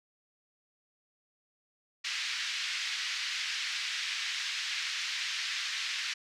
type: band-pass noise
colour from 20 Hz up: pink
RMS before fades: -35 dBFS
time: 2.04-6.14 s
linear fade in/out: 10 ms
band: 1800 to 5500 Hz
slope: 24 dB/octave
effects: none